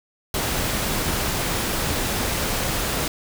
pink noise, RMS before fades -24 dBFS, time 0.34-3.08 s, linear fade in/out 2 ms, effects none

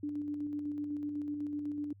sine tone with tremolo, 293.7 Hz, D4, in tune, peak -33 dBFS, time 0.03-1.93 s, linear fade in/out 5 ms, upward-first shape square, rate 8 Hz, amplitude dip 30%, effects added 99 Hz sine -55 dBFS peak until 2 s

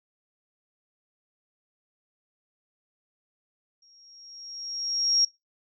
sine tone with exponential growth, 5588 Hz, F8, in tune, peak -17 dBFS, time 3.82-5.25 s, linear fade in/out 5 ms, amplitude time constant 310 ms, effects noise-tail reverb RT60 0.2 s tail -22 dB re dry

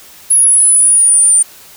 sine linear sweep, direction down, 10560 to 9010 Hz, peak -5 dBFS, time 0.3-1.43 s, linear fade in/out 10 ms, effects white hiss -38 dBFS RMS until 1.76 s

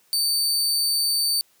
sawtooth tone, 4574 Hz, D8, 47 cents flat, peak -17 dBFS, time 0.13-1.41 s, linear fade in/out 0 ms, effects white hiss -61 dBFS RMS until 1.6 s + high-pass 100 Hz 12 dB/octave

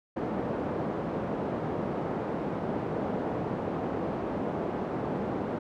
pink band-pass noise, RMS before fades -32 dBFS, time 0.16-5.59 s, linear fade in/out 10 ms, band 180 to 720 Hz, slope 12 dB/octave, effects none

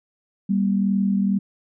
sine tone pair together, 196 / 238.1 Hz, G3 / A#3, 0 / +37 cents, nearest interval minor third, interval 337 cents, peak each -18 / -25 dBFS, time 0.49-1.39 s, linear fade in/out 10 ms, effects none

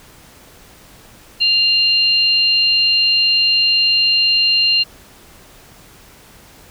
sine tone pair together, 2794 / 4176 Hz, F7 / C8, 0 / -4 cents, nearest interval perfect fifth, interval 696 cents, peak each -14 dBFS, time 1.4-4.84 s, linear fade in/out 20 ms, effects pink hiss -44 dBFS RMS until 6.7 s

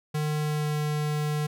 square tone with pitch glide, 151.4 to 150.01 Hz, D#3 to D3, -47 to +37 cents, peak -26 dBFS, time 0.14-1.47 s, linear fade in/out 10 ms, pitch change -16 cents, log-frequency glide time 0.38-0.77 s, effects none

